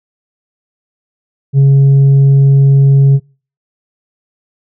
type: tone with tanh clipping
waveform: sine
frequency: 137.8 Hz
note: C#3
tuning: 10 cents flat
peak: -4 dBFS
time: 1.53-3.2 s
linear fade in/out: 50 ms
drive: 2 dB
effects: noise-tail reverb RT60 0.4 s tail -26 dB re dry